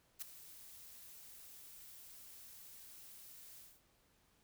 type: noise with ADSR envelope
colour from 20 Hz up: blue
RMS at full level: -41 dBFS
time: 0.19-3.82 s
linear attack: 29 ms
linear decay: 8 ms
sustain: -15 dB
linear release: 240 ms
effects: pink hiss -73 dBFS RMS until 4.43 s